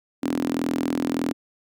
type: tone with high-pass filter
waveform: sawtooth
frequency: 41.67 Hz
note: E1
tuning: 19 cents sharp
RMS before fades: -25 dBFS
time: 0.22-1.33 s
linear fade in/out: 20 ms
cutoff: 270 Hz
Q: 6.9
effects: none